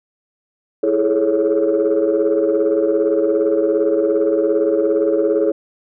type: chord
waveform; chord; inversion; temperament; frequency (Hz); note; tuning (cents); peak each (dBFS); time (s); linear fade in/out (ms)
sine; A major seventh; second; equal with one note detuned; 329.6 / 415.3 / 432.7 / 554.4; E4 / G#4 / A4 / C#5; 0 / 0 / -29 / 0; -18; 0.83-5.52; 5
effects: tanh soft clip ceiling -7 dBFS